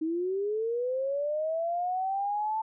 sine linear sweep, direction up, 311.1 to 887 Hz, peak -27 dBFS, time 0.01-2.62 s, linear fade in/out 10 ms, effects none

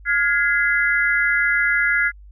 sine tone cluster, 1422 / 1668 / 2042 Hz, F6 / G#6 / C7, +31 / +7 / -43 cents, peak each -20 dBFS, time 0.05-2.12 s, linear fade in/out 50 ms, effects added 50 Hz sine -40 dBFS peak until 2.31 s

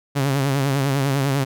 sawtooth tone with vibrato, 137.6 Hz, C#3, 12 cents flat, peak -14 dBFS, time 0.15-1.45 s, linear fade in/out 20 ms, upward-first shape triangle, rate 10 Hz, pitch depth 85 cents each way, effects none

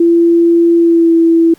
sine tone with pitch glide, 338.5 to 331.3 Hz, E4 to E4, +46 to +9 cents, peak -5 dBFS, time 0-1.54 s, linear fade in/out 5 ms, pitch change -37 cents, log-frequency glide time 0.76-1.14 s, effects pink hiss -47 dBFS RMS until 1.58 s

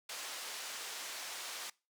white band-pass noise, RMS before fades -44 dBFS, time 0.09-1.7 s, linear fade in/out 5 ms, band 510 to 7100 Hz, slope 12 dB/octave, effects noise-tail reverb RT60 0.3 s tail -23 dB re dry

